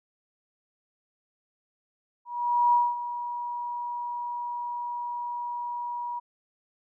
sine tone with ADSR envelope, 962 Hz, B5, 46 cents flat, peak -17 dBFS, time 2.25-6.2 s, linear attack 480 ms, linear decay 220 ms, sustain -13 dB, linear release 17 ms, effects none

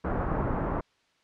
pink low-pass noise, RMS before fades -29 dBFS, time 0.04-0.81 s, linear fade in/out 10 ms, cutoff 1300 Hz, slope 24 dB/octave, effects white hiss -67 dBFS RMS until 1.23 s + low-pass 4000 Hz 12 dB/octave

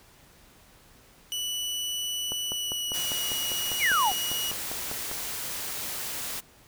sawtooth tone with pitch glide, 2960 to 2907 Hz, F#7 to F#7, 0 to -31 cents, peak -26 dBFS, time 1.32-4.51 s, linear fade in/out 0 ms, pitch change -31 cents, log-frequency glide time 2.48-3.27 s
click train, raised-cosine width 1 ms, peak -22 dBFS, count 15, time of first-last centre 2.32-5.114 s, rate 5.01 Hz
white noise, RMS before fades -34 dBFS, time 2.93-6.41 s, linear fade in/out 20 ms
sine exponential sweep, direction down, 2507 to 698.5 Hz, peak -21 dBFS, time 3.79-4.13 s, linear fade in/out 50 ms
effects pink hiss -56 dBFS RMS until 6.67 s

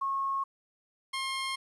sine / 15% pulse tone pair in turn, 1090 / 1067 Hz, C#6 / C6, -29 / +34 cents, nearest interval unison, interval 37 cents, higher first, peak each -28 / -25 dBFS, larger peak second, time 0.01-0.44 / 1.13-1.56 s, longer neither, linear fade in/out 10 ms, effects resampled to 24000 Hz + 11-bit

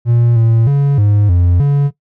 triangle tone with pitch steps, 118.5 / 114.2 / 141.1 / 103.3 / 87.9 / 142.2 Hz, A#2 / A#2 / C#3 / G#2 / F2 / C#3, +29 / -35 / +31 / -9 / +12 / +45 cents, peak -6 dBFS, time 0.05-1.91 s, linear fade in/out 50 ms, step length 310 ms, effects noise-tail reverb RT60 0.1 s tail -17 dB re dry

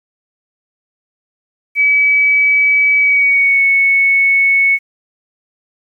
sine tone with pitch glide, 2285 to 2210 Hz, D7 to C#7, -48 to -6 cents, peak -8 dBFS, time 1.75-4.79 s, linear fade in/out 50 ms, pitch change -58 cents, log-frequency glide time 2.97-3.63 s, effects 8-bit

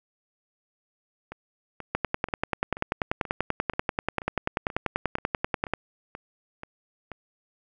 two click trains, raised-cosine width 0.5 ms, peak -22 / -9 dBFS, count 13 / 40, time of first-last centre 1.32-7.117 / 1.95-5.736 s, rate 2.07 / 10.3 Hz, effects none

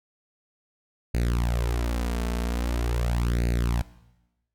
sawtooth tone with flanger, 59 Hz, A#1, 22 cents sharp, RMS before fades -25 dBFS, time 1.14-3.82 s, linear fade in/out 5 ms, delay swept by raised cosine 0.45 to 4.55 ms, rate 0.43 Hz, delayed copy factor +0.8, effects noise-tail reverb RT60 1.0 s tail -18 dB re dry + MP3 96 kbps

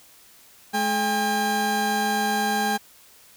30% pulse tone pair together, 213.2 / 804.9 Hz, G#3 / G5, +46 / +46 cents, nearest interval octave + major seventh, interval 2300 cents, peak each -24 / -20 dBFS, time 0.73-2.78 s, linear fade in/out 20 ms, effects white hiss -52 dBFS RMS until 3.36 s

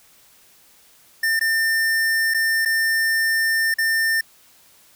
square tone with dropouts, 1800 Hz, A6, 39 cents sharp, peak -18 dBFS, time 1.23-4.21 s, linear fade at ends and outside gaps 5 ms, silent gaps 1.394-1.41 / 2.339-2.344 / 2.651-2.657 / 3.741-3.784 s, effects white hiss -53 dBFS RMS until 4.95 s

